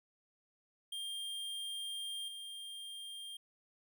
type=tone with level steps; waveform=square; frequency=3200 Hz; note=G7; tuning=35 cents sharp; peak=-40 / -45 dBFS; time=0.92-3.37 s; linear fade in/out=5 ms; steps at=2.28 s; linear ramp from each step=2 ms; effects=none